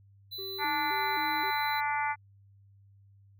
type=tone; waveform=square; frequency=3999 Hz; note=B7; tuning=21 cents sharp; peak=-38 dBFS; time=0.31-1.81 s; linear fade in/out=20 ms
type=tone with vibrato; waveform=triangle; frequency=349.2 Hz; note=F4; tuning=in tune; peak=-38 dBFS; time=0.38-1.51 s; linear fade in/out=10 ms; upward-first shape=square; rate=1.9 Hz; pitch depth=180 cents each way
type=harmonic tone; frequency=292 Hz; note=D4; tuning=10 cents flat; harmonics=3 / 4 / 5 / 6 / 7 / 8; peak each=-30 / -38 / -36 / -41 / -35 / -41 dBFS; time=0.58-2.16 s; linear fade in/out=50 ms
effects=added 99 Hz sine -56 dBFS peak until 3.39 s